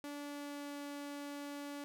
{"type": "tone with pitch glide", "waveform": "sawtooth", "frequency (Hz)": [289, 286.8], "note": ["D4", "D4"], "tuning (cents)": [-28, -41], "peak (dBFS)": -39, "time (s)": [0.04, 1.84], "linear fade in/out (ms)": 0, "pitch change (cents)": -13, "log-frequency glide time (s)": [0.2, 0.83], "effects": []}